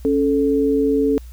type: tone pair together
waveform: sine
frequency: 277.2 / 438.1 Hz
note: C#4 / A4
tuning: 0 / -7 cents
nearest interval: minor sixth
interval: 793 cents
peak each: -17 dBFS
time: 0.05-1.18 s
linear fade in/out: 0 ms
effects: added 60 Hz sine -34 dBFS peak until 1.32 s + white hiss -52 dBFS RMS until 1.32 s